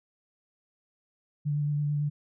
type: tone with vibrato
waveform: sine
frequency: 146.83 Hz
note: D3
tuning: in tune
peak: -25 dBFS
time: 1.45-2.1 s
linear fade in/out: 20 ms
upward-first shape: sine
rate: 9 Hz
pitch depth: 16 cents each way
effects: none